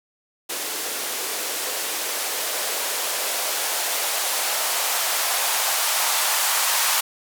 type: noise with band-pass filter sweep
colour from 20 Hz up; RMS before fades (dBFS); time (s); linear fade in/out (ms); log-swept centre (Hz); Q
violet; -24; 0.49-7.01; 10; 370 to 910; 1.8
effects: none